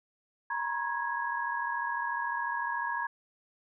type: tone cluster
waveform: sine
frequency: 943 / 983 / 1077 / 1660 Hz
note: A#5 / B5 / C6 / G#6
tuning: +20 / -8 / +50 / -1 cents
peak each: -34 / -39 / -38 / -34 dBFS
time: 0.5-3.07 s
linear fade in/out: 5 ms
effects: none